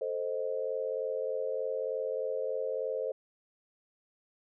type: chord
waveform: sine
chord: A diminished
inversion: none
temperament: equal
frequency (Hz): 440 / 523.3 / 622.3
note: A4 / C5 / Eb5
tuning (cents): 0 / 0 / 0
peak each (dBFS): -36 / -33 / -38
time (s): 0.01-3.12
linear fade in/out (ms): 5
effects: none